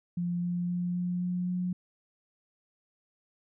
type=tone with pitch steps; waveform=sine; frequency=174.61 / 175.72 / 176.84 / 177.97 / 179.1 / 180.25 Hz; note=F3 / F3 / F3 / F3 / F3 / F#3; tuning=0 / +11 / +22 / +33 / +44 / -45 cents; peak=-28 dBFS; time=0.17-1.73 s; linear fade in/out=5 ms; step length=260 ms; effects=none